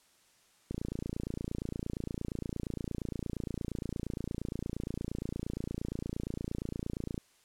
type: click train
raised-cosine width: 3 ms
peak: -23 dBFS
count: 186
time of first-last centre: 0.71-7.179 s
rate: 28.6 Hz
effects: white hiss -66 dBFS RMS until 7.44 s + low-pass 10000 Hz 12 dB/octave